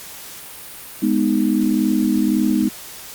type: chord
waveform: sine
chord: G# minor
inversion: none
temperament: just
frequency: 207.7 / 249.2 / 311.5 Hz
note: G#3 / B3 / D#4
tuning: 0 / +16 / +2 cents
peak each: -19 dBFS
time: 1.02-2.69 s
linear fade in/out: 10 ms
effects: white hiss -36 dBFS RMS until 3.14 s + Opus 48 kbps